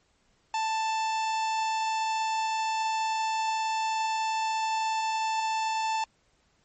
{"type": "tone", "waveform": "45% pulse", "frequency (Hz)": 883, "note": "A5", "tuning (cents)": 6, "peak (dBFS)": -26, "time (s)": [0.54, 6.04], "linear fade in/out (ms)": 2, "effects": ["pink hiss -68 dBFS RMS until 6.64 s", "MP3 32 kbps"]}